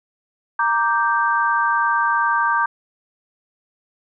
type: chord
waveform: sine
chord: G minor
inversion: first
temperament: equal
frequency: 932.3 / 1174.7 / 1568 Hz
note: Bb5 / D6 / G6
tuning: 0 / 0 / 0 cents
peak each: -20 dBFS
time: 0.59-2.66 s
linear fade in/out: 5 ms
effects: none